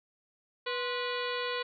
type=harmonic tone with a mistuned harmonic; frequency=489.4 Hz; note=B4; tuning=16 cents flat; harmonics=1 / 2 / 3 / 4 / 5 / 6 / 7 / 8 / 9; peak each=-35 / -38 / -40 / -41 / -42 / -43 / -43 / -44 / -45 dBFS; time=0.66-1.63 s; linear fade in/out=10 ms; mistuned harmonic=2; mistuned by=+110 cents; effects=none